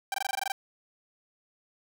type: tone bursts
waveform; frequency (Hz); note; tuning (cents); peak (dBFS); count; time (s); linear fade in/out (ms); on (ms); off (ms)
sawtooth; 784; G5; 0; -24; 10; 0.12-0.52; 2; 22; 20
effects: none